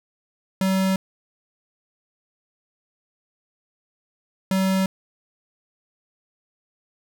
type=tone pair in turn; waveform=square; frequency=190.4 / 190.4 Hz; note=F#3 / F#3; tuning=+50 / +50 cents; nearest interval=unison; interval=0 cents; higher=neither; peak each=-19 dBFS; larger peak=neither; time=0.61-0.96 / 4.51-4.86 s; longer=neither; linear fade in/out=2 ms; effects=none